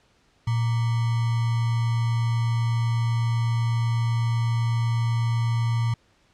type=tone with sample-and-hold; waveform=sine; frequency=116 Hz; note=A#2; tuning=8 cents flat; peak=-20 dBFS; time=0.47-5.94 s; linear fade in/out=5 ms; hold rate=1050 Hz; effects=pink hiss -62 dBFS RMS until 6.33 s + low-pass 6000 Hz 12 dB/octave